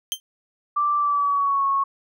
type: tone with exponential decay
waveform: sawtooth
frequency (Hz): 3136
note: G7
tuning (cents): 0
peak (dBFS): -15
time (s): 0.12-0.2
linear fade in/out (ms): 0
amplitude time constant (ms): 17
type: tone with pitch glide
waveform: sine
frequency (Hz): 1173 to 1100.8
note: D6 to C#6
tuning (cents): -2 to -12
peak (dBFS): -18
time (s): 0.76-1.84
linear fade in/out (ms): 10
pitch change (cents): -110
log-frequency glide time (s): 0.97-1.66
effects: none